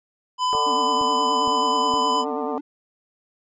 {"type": "tone", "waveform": "square", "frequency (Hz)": 1005, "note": "B5", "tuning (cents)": 30, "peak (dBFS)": -20, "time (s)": [0.38, 2.25], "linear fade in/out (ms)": 50}
{"type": "harmonic tone", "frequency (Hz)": 149, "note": "D3", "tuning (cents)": 25, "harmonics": [3, 4, 5, 6, 7, 8], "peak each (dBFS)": [-28, -34, -31, -33, -36, -35], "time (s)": [0.53, 2.58], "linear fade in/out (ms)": 0}
{"type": "click train", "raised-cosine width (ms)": 2, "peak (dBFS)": -22, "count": 4, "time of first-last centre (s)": [0.55, 1.939], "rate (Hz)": 2.16}
{"type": "tone with vibrato", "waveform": "triangle", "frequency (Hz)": 269.5, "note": "C#4", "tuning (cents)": -49, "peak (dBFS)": -27, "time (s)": [0.66, 2.61], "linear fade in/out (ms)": 10, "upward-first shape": "triangle", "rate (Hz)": 9.4, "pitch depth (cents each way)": 170}
{"effects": ["resampled to 16000 Hz"]}